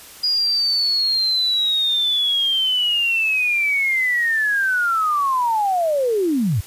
sine linear sweep, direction down, 4906 to 82.41 Hz, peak -16 dBFS, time 0.23-6.61 s, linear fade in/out 10 ms, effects white hiss -41 dBFS RMS until 6.66 s + resampled to 32000 Hz

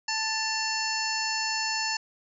harmonic tone with a mistuned harmonic, 880 Hz, A5, in tune, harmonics 1 / 2 / 3 / 5 / 6 / 7 / 8, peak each -33 / -33 / -35 / -33 / -33 / -39 / -38 dBFS, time 0.08-1.97 s, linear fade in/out 5 ms, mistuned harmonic 3, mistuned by +49 cents, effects none

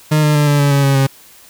40% pulse tone with pitch steps, 153 / 150.37 / 147.79 / 145.25 / 142.75 / 140.3 / 137.89 / 135.52 Hz, D#3 / D3 / D3 / D3 / D3 / C#3 / C#3 / C#3, -29 / +41 / +11 / -19 / -49 / +21 / -9 / -39 cents, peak -9 dBFS, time 0.11-1.07 s, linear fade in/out 10 ms, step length 120 ms, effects white hiss -43 dBFS RMS until 1.49 s

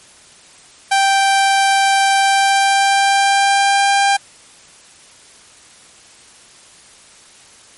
sawtooth tone with pitch glide, 784 to 796.3 Hz, G5 to G5, 0 to +27 cents, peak -7 dBFS, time 0.91-4.17 s, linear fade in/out 10 ms, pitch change +27 cents, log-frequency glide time 2.17-3.92 s, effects white hiss -44 dBFS RMS until 7.77 s + MP3 48 kbps

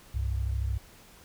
sine tone pair together, 65.41 / 98.69 Hz, C2 / G2, 0 / +12 cents, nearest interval perfect fifth, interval 712 cents, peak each -28 / -32 dBFS, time 0.14-0.78 s, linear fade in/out 10 ms, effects pink hiss -54 dBFS RMS until 1.24 s

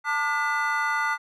triangle tone cluster, 889 / 1192 / 1446 / 2003 Hz, A5 / D6 / F#6 / B6, +18 / +25 / -40 / +24 cents, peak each -27 / -27 / -25 / -28 dBFS, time 0.04-1.18 s, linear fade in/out 50 ms, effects none

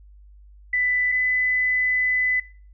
sine tone pair in turn, 1991 / 2005 Hz, B6 / B6, +14 / +26 cents, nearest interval unison, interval 12 cents, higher second, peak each -19 dBFS, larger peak neither, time 0.73-1.12 / 1.12-2.4 s, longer second, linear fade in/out 5 ms, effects noise-tail reverb RT60 0.4 s tail -19 dB re dry + added 50 Hz sine -45 dBFS peak until 2.73 s

